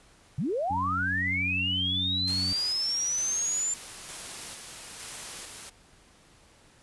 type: linear sweep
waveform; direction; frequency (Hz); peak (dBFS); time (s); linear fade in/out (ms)
sine; up; 113.5 to 7230; -26; 0.38-3.74; 5
type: harmonic tone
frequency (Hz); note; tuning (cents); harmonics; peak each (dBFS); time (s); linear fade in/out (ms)
92.5; F#2; 0; 1 / 2 / 3; -34 / -37 / -39; 0.7-2.53; 5
type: noise with tremolo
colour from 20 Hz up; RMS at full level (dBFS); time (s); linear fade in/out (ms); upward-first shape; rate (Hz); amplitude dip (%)
white; -39; 2.27-5.7; 10; square; 1.1; 30
effects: pink hiss -58 dBFS RMS until 6.82 s + resampled to 24000 Hz